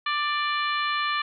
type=harmonic tone with a mistuned harmonic; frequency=590 Hz; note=D5; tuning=8 cents sharp; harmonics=2 / 3 / 4 / 5 / 6 / 7; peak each=-26 / -30 / -32 / -34 / -36 / -37 dBFS; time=0.06-1.22 s; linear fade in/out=5 ms; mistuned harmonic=6; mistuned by=-16 cents; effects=none